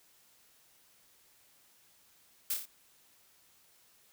blue noise with echo, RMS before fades -32 dBFS, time 2.5-2.54 s, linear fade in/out 5 ms, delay 29 ms, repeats 4, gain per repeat -4 dB, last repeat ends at 2.656 s, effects white hiss -65 dBFS RMS until 4.12 s

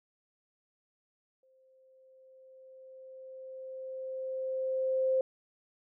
sine tone with exponential growth, 523.3 Hz, C5, in tune, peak -24 dBFS, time 1.43-5.21 s, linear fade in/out 2 ms, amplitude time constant 820 ms, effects none

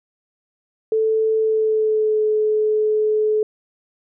sine tone with pitch glide, 440 to 429 Hz, A4 to A4, 0 to -44 cents, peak -15 dBFS, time 0.92-3.43 s, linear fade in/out 2 ms, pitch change -44 cents, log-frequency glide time 1.38-2.23 s, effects none

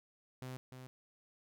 sawtooth tone with echo, 128.4 Hz, C3, 32 cents flat, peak -39 dBFS, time 0.42-0.57 s, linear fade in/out 0 ms, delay 300 ms, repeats 1, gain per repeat -6 dB, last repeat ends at 0.87 s, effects none

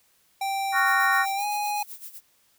square tone with pitch glide, 783 to 829.6 Hz, G5 to G#5, -2 to -2 cents, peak -26 dBFS, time 0.41-1.83 s, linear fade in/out 5 ms, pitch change +100 cents, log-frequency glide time 1.35-1.45 s
sine chord, Gb major seventh, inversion second, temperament just, 1110 / 1387.5 / 1480 / 1850 Hz, Db6 / F6 / Gb6 / Bb6, +2 / -12 / 0 / -14 cents, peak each -25 / -27 / -27 / -23 dBFS, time 0.72-1.26 s, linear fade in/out 50 ms
violet noise with tremolo, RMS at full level -38 dBFS, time 0.74-2.21 s, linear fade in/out 50 ms, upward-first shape sine, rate 7.8 Hz, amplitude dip 80%
effects white hiss -64 dBFS RMS until 2.58 s

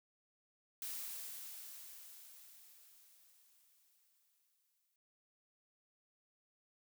blue noise with exponential decay, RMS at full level -43 dBFS, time 0.82-4.96 s, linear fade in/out 1 ms, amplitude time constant 900 ms, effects none

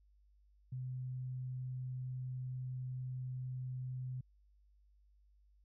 sine tone, 127.8 Hz, C3, 40 cents flat, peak -39 dBFS, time 0.72-4.21 s, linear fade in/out 5 ms, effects added 50 Hz sine -65 dBFS peak until 5.64 s

